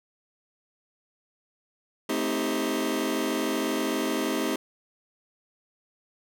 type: chord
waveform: sawtooth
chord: A half-diminished seventh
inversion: none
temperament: just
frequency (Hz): 220 / 264 / 316.8 / 396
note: A3 / C4 / Eb4 / G4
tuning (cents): 0 / +16 / +31 / +18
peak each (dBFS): -29 / -26 / -26 / -27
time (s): 2.09-4.56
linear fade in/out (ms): 5
effects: none